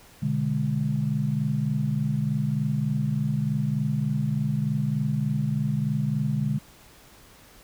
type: chord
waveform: sine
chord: G# diminished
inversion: first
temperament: equal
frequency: 123.47 / 146.83 / 207.7 Hz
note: B2 / D3 / G#3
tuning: 0 / 0 / 0 cents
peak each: -29 / -25 / -28 dBFS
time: 0.22-6.59 s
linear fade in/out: 10 ms
effects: pink hiss -52 dBFS RMS until 7.63 s